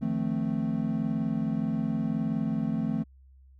triangle chord, F dominant seventh, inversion third, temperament equal, 155.56 / 174.61 / 220 / 261.6 Hz, Eb3 / F3 / A3 / C4, 0 / 0 / 0 / 0 cents, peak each -31 / -32 / -27 / -31 dBFS, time 0.01-3.04 s, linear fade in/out 20 ms, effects added 66 Hz sine -52 dBFS peak until 3.59 s

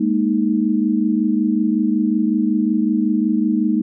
sine chord, Ab suspended second, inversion none, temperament equal, 207.7 / 233.1 / 311.1 Hz, Ab3 / Bb3 / Eb4, 0 / 0 / 0 cents, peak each -19 dBFS, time 0-3.82 s, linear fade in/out 10 ms, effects none

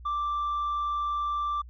sine tone with tanh clipping, 1174.7 Hz, D6, in tune, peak -27 dBFS, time 0.05-1.62 s, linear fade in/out 10 ms, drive 1 dB, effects added 60 Hz sine -43 dBFS peak until 1.69 s

